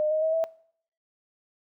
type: tone with pitch steps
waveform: sine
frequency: 610 / 623.9 / 638.1 / 652.6 Hz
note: D#5 / D#5 / D#5 / E5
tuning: -34 / +5 / +44 / -18 cents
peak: -22 dBFS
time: 0-0.44 s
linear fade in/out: 0 ms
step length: 110 ms
effects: noise-tail reverb RT60 0.6 s tail -21 dB re dry